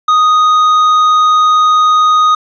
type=tone with tanh clipping; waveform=sine; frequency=1244.5 Hz; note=D#6; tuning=in tune; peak=-7 dBFS; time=0.08-2.35 s; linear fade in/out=5 ms; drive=7 dB; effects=resampled to 16000 Hz